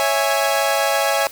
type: chord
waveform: sawtooth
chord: C# minor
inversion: none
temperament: equal with one note detuned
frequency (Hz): 554.4 / 659.3 / 827.7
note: C#5 / E5 / G#5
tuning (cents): 0 / 0 / -6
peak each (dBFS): -17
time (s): 0-1.27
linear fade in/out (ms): 0
effects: white hiss -39 dBFS RMS until 1.31 s